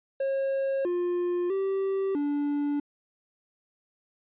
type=tone with pitch steps; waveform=triangle; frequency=542 / 353.1 / 388.1 / 289.5 Hz; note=C#5 / F4 / G4 / D4; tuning=-39 / +19 / -17 / -25 cents; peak=-23 dBFS; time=0.2-2.8 s; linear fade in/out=5 ms; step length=650 ms; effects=resampled to 8000 Hz